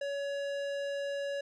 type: tone with tanh clipping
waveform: sine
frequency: 563 Hz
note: C#5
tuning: 27 cents sharp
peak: -35 dBFS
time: 0.01-1.41 s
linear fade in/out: 5 ms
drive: 17 dB
effects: none